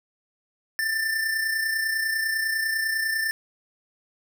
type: tone with amplitude modulation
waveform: square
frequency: 1781 Hz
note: A6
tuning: 21 cents sharp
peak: -22 dBFS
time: 0.79-3.31 s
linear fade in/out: 0 ms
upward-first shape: sine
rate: 30 Hz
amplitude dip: 45%
effects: none